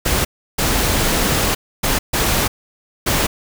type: noise bursts at uneven times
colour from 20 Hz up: pink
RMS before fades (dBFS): -17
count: 5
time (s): 0.05-0.25 / 0.58-1.55 / 1.83-1.99 / 2.13-2.48 / 3.06-3.27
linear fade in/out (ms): 10
effects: none